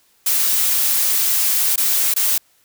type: noise with dropouts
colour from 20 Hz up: blue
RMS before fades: -17 dBFS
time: 0.26-2.38 s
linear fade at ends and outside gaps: 5 ms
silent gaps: 1.76-1.777 / 2.14-2.162 s
effects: white hiss -58 dBFS RMS until 2.64 s